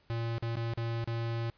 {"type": "tone with dropouts", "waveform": "square", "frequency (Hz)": 115.7, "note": "A#2", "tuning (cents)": -13, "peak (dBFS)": -32, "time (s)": [0.1, 1.5], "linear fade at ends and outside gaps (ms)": 0, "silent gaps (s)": [[0.382, 0.425], [0.556, 0.569], [0.736, 0.775], [1.042, 1.075]], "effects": ["pink hiss -67 dBFS RMS until 1.57 s", "resampled to 11025 Hz"]}